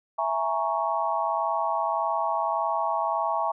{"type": "chord", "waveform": "sine", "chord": "A# half-diminished seventh", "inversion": "second", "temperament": "equal with one note detuned", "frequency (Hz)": [662.7, 830.6, 932.3, 1108.7], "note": ["E5", "G#5", "A#5", "C#6"], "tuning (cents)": [9, 0, 0, 0], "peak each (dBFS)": -29, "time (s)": [0.18, 3.52], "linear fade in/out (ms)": 10, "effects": []}